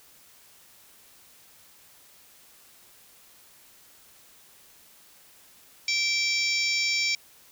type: harmonic tone with a mistuned harmonic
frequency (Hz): 776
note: G5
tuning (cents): -18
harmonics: 3 / 4 / 5 / 6 / 7 / 8 / 9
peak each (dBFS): -26 / -39 / -35 / -32 / -29 / -40 / -35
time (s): 5.88-7.15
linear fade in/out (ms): 2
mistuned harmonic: 4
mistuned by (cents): +73
effects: white hiss -55 dBFS RMS until 7.51 s